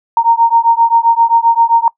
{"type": "beating tone pair", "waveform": "sine", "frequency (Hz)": [921, 928.6], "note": ["A#5", "A#5"], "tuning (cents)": [-21, -7], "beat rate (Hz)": 7.6, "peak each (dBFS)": -10, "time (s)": [0.17, 1.88], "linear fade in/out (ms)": 2, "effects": ["noise-tail reverb RT60 0.1 s tail -23 dB re dry"]}